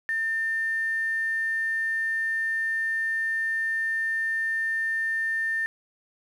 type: tone with quantisation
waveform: sine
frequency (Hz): 1800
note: A6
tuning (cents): +39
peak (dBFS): -24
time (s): 0.09-5.66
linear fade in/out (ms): 0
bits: 8
effects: none